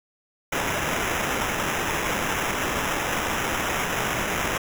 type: noise with sample-and-hold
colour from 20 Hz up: violet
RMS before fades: -26 dBFS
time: 0.52-4.58 s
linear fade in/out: 5 ms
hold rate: 4410 Hz
effects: none